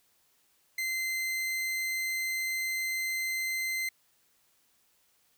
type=tone; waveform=40% pulse; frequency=2071 Hz; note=C7; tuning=18 cents flat; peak=-29 dBFS; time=0.78-3.89 s; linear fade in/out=5 ms; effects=white hiss -69 dBFS RMS until 5.37 s